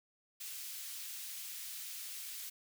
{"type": "high-pass noise", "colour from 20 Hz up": "white", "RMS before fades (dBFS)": -45, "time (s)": [0.4, 2.5], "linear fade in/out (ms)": 10, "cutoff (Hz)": 2300, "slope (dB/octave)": 12, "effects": []}